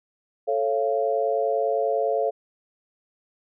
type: chord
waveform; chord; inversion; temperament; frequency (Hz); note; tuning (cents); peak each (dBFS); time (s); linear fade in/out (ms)
sine; A augmented; none; just; 440 / 550 / 687.5; A4 / C#5 / E#5; 0 / -14 / -27; -25; 0.47-2.31; 20
effects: none